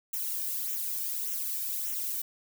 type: noise with flanger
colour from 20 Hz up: violet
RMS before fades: -33 dBFS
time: 0.13-2.22 s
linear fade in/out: 5 ms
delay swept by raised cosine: 0.21 to 1.51 ms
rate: 1.7 Hz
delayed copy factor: -0.7
effects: none